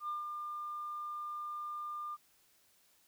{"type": "tone with ADSR envelope", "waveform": "sine", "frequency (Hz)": 1200, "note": "D6", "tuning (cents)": 37, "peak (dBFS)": -33, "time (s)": [0, 2.17], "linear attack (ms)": 85, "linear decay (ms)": 150, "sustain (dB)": -5, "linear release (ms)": 33, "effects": ["tanh soft clip ceiling -32 dBFS", "white hiss -69 dBFS RMS until 3.07 s"]}